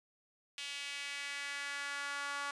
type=tone with high-pass filter sweep; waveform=sawtooth; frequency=283.8 Hz; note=C#4; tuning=41 cents sharp; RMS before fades=-41 dBFS; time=0.58-2.51 s; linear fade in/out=2 ms; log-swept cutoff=2800 to 1200 Hz; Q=2.3; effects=resampled to 22050 Hz